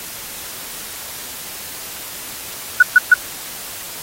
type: tone bursts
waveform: sine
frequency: 1474 Hz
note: F#6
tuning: 7 cents flat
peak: -3 dBFS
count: 3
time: 2.8-3.141 s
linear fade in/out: 5 ms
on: 27 ms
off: 130 ms
effects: white hiss -31 dBFS RMS until 4.02 s + AAC 48 kbps